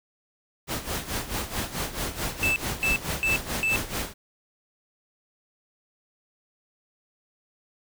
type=noise with tremolo; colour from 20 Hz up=pink; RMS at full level=-28 dBFS; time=0.67-4.14 s; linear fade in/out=50 ms; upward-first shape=sine; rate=4.6 Hz; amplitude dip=75%
type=tone bursts; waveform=triangle; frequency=2637 Hz; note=E7; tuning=in tune; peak=-20 dBFS; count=4; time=2.43-3.76 s; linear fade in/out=0 ms; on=130 ms; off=270 ms
effects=none